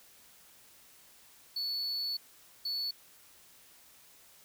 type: tone bursts at uneven times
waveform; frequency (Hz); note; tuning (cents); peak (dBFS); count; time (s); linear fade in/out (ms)
triangle; 4435; C#8; 0; -31; 2; 1.56-2.17 / 2.65-2.91; 5
effects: white hiss -59 dBFS RMS until 4.44 s